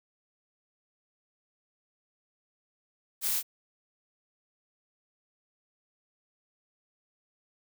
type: noise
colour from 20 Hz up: blue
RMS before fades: -29 dBFS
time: 3.21-3.43 s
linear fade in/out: 50 ms
effects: none